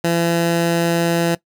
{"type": "tone", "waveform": "15% pulse", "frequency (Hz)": 169.1, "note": "E3", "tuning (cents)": 44, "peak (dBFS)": -9, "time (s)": [0.04, 1.35], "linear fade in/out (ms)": 5, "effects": ["noise-tail reverb RT60 0.1 s tail -19 dB re dry"]}